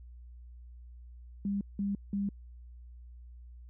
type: tone bursts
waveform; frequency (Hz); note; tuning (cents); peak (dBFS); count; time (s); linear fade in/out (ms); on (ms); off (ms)
sine; 200.1; G3; +36; -29; 3; 1.45-2.29; 2; 160; 180
effects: added 60 Hz sine -47 dBFS peak until 3.69 s